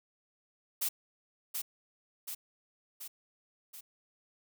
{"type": "noise with echo", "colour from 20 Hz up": "blue", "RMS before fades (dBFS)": -32, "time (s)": [0.81, 0.89], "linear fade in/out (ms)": 10, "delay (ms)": 730, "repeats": 4, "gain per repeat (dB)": -4, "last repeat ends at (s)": 3.81, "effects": []}